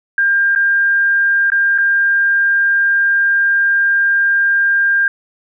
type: tone with dropouts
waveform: sine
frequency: 1600 Hz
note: G6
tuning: 35 cents sharp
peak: -10 dBFS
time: 0.18-5.08 s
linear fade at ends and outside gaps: 2 ms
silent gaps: 0.551-0.559 / 1.502-1.519 / 1.779-1.784 s
effects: none